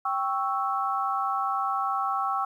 sine chord, C# diminished, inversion second, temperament equal, 784 / 1108.7 / 1318.5 Hz, G5 / C#6 / E6, 0 / 0 / 0 cents, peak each -29 dBFS, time 0.05-2.45 s, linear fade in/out 5 ms, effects 10-bit

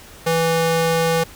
square tone with high-pass filter, 164.81 Hz, E3, in tune, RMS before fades -18 dBFS, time 0.26-1.24 s, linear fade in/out 10 ms, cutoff 340 Hz, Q 1.5, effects pink hiss -42 dBFS RMS until 1.35 s

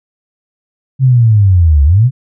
sine linear two-way sweep, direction down then up, 135.4 to 68.1 to 135.4 Hz, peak -4 dBFS, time 0.99-2.11 s, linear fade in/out 50 ms, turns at 1.84 s, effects none

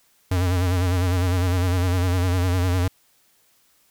square tone with vibrato, 90.3 Hz, F#2, 42 cents flat, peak -19 dBFS, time 0.31-2.88 s, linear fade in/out 5 ms, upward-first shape sine, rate 9.9 Hz, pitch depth 64 cents each way, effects white hiss -61 dBFS RMS until 3.9 s

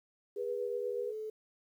sine tone with pitch glide, 408.7 to 433 Hz, G#4 to A4, -28 to -28 cents, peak -37 dBFS, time 0.36-1.3 s, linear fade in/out 5 ms, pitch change +100 cents, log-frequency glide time 1.03-1.14 s
sine tone with tremolo, 487.3 Hz, B4, 23 cents flat, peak -33 dBFS, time 0.36-1.13 s, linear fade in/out 50 ms, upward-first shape triangle, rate 8.3 Hz, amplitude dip 40%
effects 11-bit

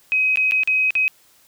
sine tone with dropouts, 2530 Hz, D#7, 28 cents sharp, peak -15 dBFS, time 0.12-1.08 s, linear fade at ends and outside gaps 0 ms, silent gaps 0.358-0.372 / 0.511-0.52 / 0.634-0.675 / 0.906-0.953 s, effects white hiss -55 dBFS RMS until 1.47 s

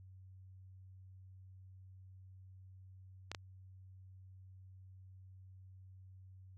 clicks, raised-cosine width 0.2 ms, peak -24 / -24 dBFS, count 2, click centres 3.316 / 3.348 s, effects added 94 Hz sine -54 dBFS peak until 6.57 s

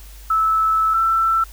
sine tone pair in turn, 1308 / 1333.9 Hz, E6 / E6, -14 / +20 cents, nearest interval unison, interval 34 cents, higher second, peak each -14 dBFS, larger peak neither, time 0.3-0.94 / 0.94-1.44 s, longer first, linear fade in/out 5 ms, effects added 50 Hz sine -37 dBFS peak until 1.52 s + white hiss -46 dBFS RMS until 1.52 s

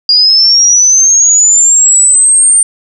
sine linear sweep, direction up, 4806 to 8870 Hz, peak -3 dBFS, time 0.09-2.63 s, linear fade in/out 2 ms, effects none

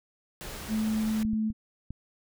pink noise, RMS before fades -40 dBFS, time 0.41-1.23 s, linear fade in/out 0 ms
sine tone, 218 Hz, A3, 16 cents flat, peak -25 dBFS, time 0.68-1.53 s, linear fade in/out 50 ms
clicks, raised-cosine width 5 ms, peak -25 dBFS, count 4, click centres 1.251 / 1.334 / 1.503 / 1.906 s
effects none

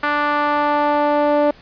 sawtooth tone with band-pass filter sweep, 293.7 Hz, D4, in tune, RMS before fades -17 dBFS, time 0.03-1.51 s, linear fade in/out 5 ms, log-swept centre 1400 to 600 Hz, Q 2.1, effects pink hiss -46 dBFS RMS until 1.61 s + resampled to 11025 Hz

